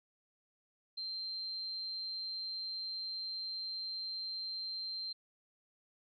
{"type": "tone", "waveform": "sine", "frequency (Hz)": 4145, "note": "C8", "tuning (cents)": -17, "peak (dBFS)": -38, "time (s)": [0.97, 5.13], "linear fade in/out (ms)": 10, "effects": []}